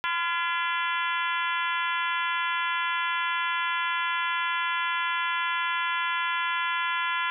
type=harmonic tone with a mistuned harmonic; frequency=339.1 Hz; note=E4; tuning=49 cents sharp; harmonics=3 / 4 / 5 / 6 / 7 / 8 / 9 / 10; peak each=-29 / -31 / -33 / -35 / -36 / -37 / -38 / -39 dBFS; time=0.04-7.3 s; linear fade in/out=0 ms; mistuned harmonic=4; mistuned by=+45 cents; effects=none